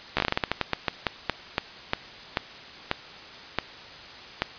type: slowing click train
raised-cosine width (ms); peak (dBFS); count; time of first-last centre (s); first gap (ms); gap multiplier
0.3; -6; 21; 0.17-4.42; 14; 1.24
effects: white hiss -43 dBFS RMS until 4.58 s + resampled to 11025 Hz